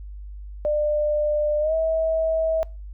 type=tone with pitch glide; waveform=sine; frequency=598 to 644.6 Hz; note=D5 to E5; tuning=+31 to -39 cents; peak=-19 dBFS; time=0.65-2.63 s; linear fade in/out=0 ms; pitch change=+130 cents; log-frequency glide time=1.6-1.74 s; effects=noise-tail reverb RT60 0.3 s tail -24 dB re dry + added 50 Hz sine -34 dBFS peak until 2.93 s